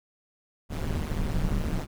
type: noise with amplitude modulation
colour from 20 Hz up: brown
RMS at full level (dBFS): -24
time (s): 0.69-1.87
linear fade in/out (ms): 50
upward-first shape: sine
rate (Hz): 153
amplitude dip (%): 90
effects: none